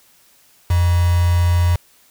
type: tone with quantisation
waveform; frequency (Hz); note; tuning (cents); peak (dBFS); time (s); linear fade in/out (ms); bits
sine; 87.31; F2; 0; -12; 0.7-1.76; 5; 4
effects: white hiss -53 dBFS RMS until 2.1 s